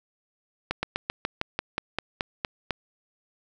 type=slowing click train; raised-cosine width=0.3 ms; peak=-10 dBFS; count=12; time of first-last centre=0.71-2.707 s; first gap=120 ms; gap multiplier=1.08; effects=none